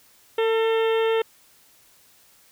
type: harmonic tone with a mistuned harmonic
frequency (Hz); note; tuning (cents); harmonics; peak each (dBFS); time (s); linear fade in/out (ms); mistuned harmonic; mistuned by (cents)
449.4; A4; +37; 1 / 2 / 3 / 4 / 5 / 6 / 7 / 8; -19 / -30 / -33 / -35 / -37 / -36 / -36 / -41; 0.38-1.22; 5; 5; -62
effects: white hiss -56 dBFS RMS until 2.51 s